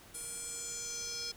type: tone with band-pass filter sweep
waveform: square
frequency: 471 Hz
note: A#4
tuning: 18 cents sharp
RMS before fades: -41 dBFS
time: 0.14-1.32 s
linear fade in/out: 10 ms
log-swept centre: 9700 to 5100 Hz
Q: 4.6
effects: pink hiss -56 dBFS RMS until 1.36 s